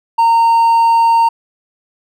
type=tone with hard clipping; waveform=triangle; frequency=920 Hz; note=A#5; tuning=23 cents flat; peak=-8 dBFS; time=0.18-1.29 s; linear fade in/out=10 ms; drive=5 dB; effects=none